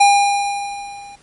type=tone with level ramp; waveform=square; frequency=807 Hz; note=G#5; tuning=50 cents flat; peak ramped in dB=-7 to -36 dBFS; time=0-1.16 s; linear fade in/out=10 ms; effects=pink hiss -51 dBFS RMS until 1.22 s + MP3 48 kbps